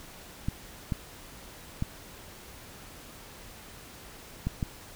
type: clicks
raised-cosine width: 5 ms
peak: -16 dBFS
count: 5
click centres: 0.485 / 0.922 / 1.824 / 4.47 / 4.628 s
effects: pink hiss -48 dBFS RMS until 4.95 s